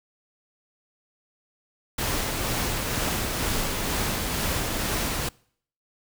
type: noise with tremolo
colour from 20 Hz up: pink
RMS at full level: -26 dBFS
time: 1.98-5.29 s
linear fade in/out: 5 ms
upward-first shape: sine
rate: 2.1 Hz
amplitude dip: 25%
effects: noise-tail reverb RT60 0.6 s tail -25 dB re dry